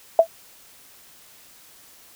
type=tone with exponential decay; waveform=sine; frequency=659.3 Hz; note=E5; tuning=in tune; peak=-5 dBFS; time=0.19-0.27 s; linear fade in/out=2 ms; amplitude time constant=17 ms; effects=white hiss -50 dBFS RMS until 2.15 s